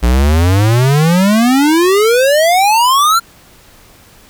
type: exponential sweep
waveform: square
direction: up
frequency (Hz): 57 to 1396.9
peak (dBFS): -8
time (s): 0.02-3.2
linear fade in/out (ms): 20
effects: pink hiss -43 dBFS RMS until 4.29 s